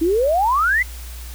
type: exponential sweep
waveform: sine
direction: up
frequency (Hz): 311.1 to 2089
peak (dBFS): -14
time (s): 0.01-0.83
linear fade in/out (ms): 10
effects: added 60 Hz sine -31 dBFS peak until 1.34 s + white hiss -40 dBFS RMS until 1.34 s